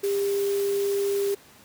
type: tone in noise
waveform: sine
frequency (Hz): 400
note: G4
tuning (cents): +35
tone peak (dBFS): -22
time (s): 0.03-1.35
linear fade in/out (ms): 10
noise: white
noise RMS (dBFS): -38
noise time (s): 0.03-1.35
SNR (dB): +13
effects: pink hiss -52 dBFS RMS until 1.64 s + high-pass 100 Hz 12 dB/octave